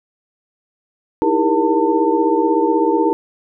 sine tone cluster, 312.7 / 328.9 / 403.1 / 470.6 / 896 Hz, D#4 / E4 / G4 / A#4 / A5, +9 / -4 / +48 / +16 / +31 cents, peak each -19 dBFS, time 1.22-3.13 s, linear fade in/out 0 ms, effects none

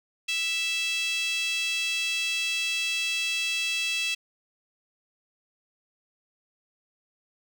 5% pulse tone with high-pass filter, 660 Hz, E5, 2 cents sharp, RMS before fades -28 dBFS, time 0.28-4.15 s, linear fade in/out 10 ms, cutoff 2800 Hz, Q 8.2, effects none

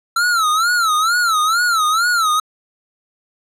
square tone with vibrato, 1338 Hz, E6, 25 cents sharp, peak -14 dBFS, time 0.16-2.4 s, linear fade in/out 5 ms, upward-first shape sine, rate 2.2 Hz, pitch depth 150 cents each way, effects low-pass 12000 Hz 12 dB/octave

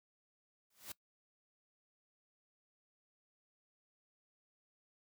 white noise with exponential growth, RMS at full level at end -42 dBFS, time 0.7-0.92 s, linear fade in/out 5 ms, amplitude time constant 47 ms, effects noise-tail reverb RT60 0.1 s tail -20 dB re dry + high-pass 60 Hz 12 dB/octave

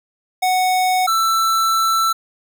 square tone pair in turn, 740 / 1331.5 Hz, F#5 / E6, 0 / +17 cents, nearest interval minor seventh, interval 1017 cents, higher second, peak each -15 / -15 dBFS, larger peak neither, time 0.42-1.07 / 1.07-2.13 s, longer second, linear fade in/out 10 ms, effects none

